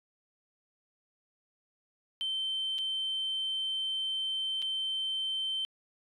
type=tone with dropouts; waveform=sine; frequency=3100 Hz; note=G7; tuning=20 cents flat; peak=-29 dBFS; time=2.21-5.65 s; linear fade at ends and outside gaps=0 ms; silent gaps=2.783-2.787 / 4.619-4.624 s; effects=tanh soft clip ceiling -27 dBFS